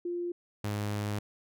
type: tone pair in turn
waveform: sine / sawtooth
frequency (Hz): 349.2 / 103.82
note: F4 / G#2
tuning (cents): 0 / 0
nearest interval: octave + major sixth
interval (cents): 2100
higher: first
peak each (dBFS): -31 / -27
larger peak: second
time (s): 0.05-0.32 / 0.64-1.19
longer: second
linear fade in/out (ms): 5
effects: none